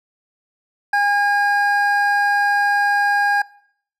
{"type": "tone pair together", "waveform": "triangle", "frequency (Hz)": [814.9, 1627], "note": ["G#5", "G#6"], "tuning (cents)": [-33, -36], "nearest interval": "octave", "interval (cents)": 1197, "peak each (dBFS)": -15, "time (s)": [0.93, 3.42], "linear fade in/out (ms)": 5, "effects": ["noise-tail reverb RT60 0.6 s tail -21 dB re dry"]}